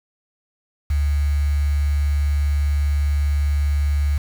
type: tone with quantisation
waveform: sine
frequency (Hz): 72.5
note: D2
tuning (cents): -22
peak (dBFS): -16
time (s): 0.9-4.18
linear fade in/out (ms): 5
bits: 6
effects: none